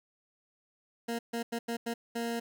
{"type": "tone bursts at uneven times", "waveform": "20% pulse", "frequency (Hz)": 233.2, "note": "A#3", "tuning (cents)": 1, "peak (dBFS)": -27, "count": 6, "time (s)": [[1.08, 1.19], [1.33, 1.43], [1.52, 1.59], [1.68, 1.77], [1.86, 1.94], [2.15, 2.4]], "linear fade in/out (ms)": 10, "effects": []}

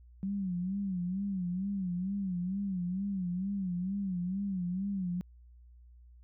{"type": "tone with vibrato", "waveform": "sine", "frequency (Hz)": 188, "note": "F#3", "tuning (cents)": 28, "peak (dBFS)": -31, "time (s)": [0.23, 5.21], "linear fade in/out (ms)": 0, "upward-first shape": "sine", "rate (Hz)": 2.2, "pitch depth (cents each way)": 120, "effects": ["added 60 Hz sine -53 dBFS peak until 6.23 s"]}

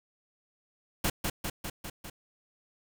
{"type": "noise with echo", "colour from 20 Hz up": "pink", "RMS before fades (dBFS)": -28, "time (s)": [1.04, 1.1], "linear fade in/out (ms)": 5, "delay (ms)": 200, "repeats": 5, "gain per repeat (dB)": -3, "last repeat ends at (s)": 2.1, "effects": []}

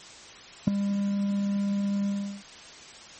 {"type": "tone with ADSR envelope", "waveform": "triangle", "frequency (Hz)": 200.4, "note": "G3", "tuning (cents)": 38, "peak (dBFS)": -10, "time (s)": [0.67, 2.43], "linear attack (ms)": 9, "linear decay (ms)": 4, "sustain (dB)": -12, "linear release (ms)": 360, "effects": ["white hiss -46 dBFS RMS until 3.19 s", "MP3 32 kbps"]}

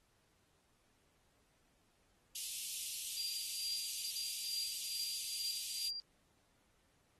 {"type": "high-pass noise", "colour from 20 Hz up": "white", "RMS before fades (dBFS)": -42, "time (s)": [2.35, 5.89], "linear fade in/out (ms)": 5, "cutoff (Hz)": 2600, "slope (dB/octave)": 48}
{"type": "tone with tremolo", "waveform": "sine", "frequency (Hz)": 4759, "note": "D8", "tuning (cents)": 22, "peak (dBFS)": -37, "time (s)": [3.17, 6], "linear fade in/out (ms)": 0, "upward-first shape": "triangle", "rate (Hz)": 2.3, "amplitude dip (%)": 85}
{"effects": ["pink hiss -75 dBFS RMS until 7.19 s", "AAC 32 kbps"]}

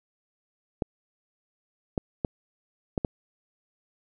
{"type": "clicks", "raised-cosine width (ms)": 2, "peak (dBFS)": -12, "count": 5, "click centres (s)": [0.822, 1.978, 2.248, 2.978, 3.048], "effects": []}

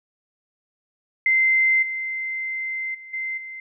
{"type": "tone with level steps", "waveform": "sine", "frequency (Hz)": 2077, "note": "C7", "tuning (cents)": -13, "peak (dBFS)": [-15, -25, -38, -25, -33], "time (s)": [1.26, 3.6], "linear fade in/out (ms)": 2, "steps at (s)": [1.82, 2.94, 3.13, 3.37], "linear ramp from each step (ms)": 10, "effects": []}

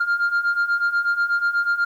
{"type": "beating tone pair", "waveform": "sine", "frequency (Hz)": [1396.9, 1405.1], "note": ["F6", "F6"], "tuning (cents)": [0, 10], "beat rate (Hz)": 8.2, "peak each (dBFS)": [-21, -18], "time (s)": [0, 1.85], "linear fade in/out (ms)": 10, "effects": ["tanh soft clip ceiling -15 dBFS", "9-bit"]}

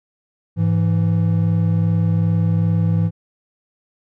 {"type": "tone pair together", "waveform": "triangle", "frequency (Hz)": [103.83, 166.4], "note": ["G#2", "E3"], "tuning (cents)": [0, 17], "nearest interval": "minor sixth", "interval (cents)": 817, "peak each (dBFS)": -15, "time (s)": [0.56, 3.11], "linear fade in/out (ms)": 50, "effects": []}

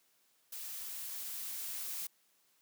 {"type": "noise with level ramp", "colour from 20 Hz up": "blue", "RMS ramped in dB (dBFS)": [-44, -40], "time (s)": [0.52, 2.07], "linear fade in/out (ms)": 5, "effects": ["white hiss -72 dBFS RMS until 2.61 s", "high-pass 150 Hz 12 dB/octave"]}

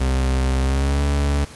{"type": "tone with pitch glide", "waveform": "40% pulse", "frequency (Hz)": [65.41, 71.33], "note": ["C2", "D2"], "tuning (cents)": [0, -50], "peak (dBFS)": -16, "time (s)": [0, 1.45], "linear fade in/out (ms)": 10, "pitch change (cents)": 150, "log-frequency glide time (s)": [0.59, 1.02], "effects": ["pink hiss -41 dBFS RMS until 1.55 s", "resampled to 24000 Hz"]}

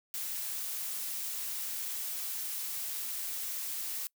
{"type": "noise", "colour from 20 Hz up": "blue", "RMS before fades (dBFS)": -37, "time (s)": [0.14, 4.07], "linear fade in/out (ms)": 0, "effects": ["noise-tail reverb RT60 0.1 s tail -24 dB re dry"]}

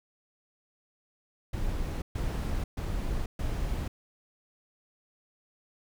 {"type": "noise bursts", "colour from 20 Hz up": "brown", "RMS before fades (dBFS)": -31, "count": 4, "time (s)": [1.53, 3.88], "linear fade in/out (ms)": 5, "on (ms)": 490, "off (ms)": 130, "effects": []}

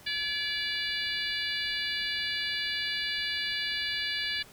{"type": "harmonic tone with a mistuned harmonic", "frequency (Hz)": 580, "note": "D5", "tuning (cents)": -22, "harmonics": [3, 4, 5, 6, 7, 8], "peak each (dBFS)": [-35, -37, -37, -36, -37, -38], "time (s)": [0.06, 4.43], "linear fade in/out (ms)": 10, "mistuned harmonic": 3, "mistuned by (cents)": -33, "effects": ["pink hiss -53 dBFS RMS until 4.52 s"]}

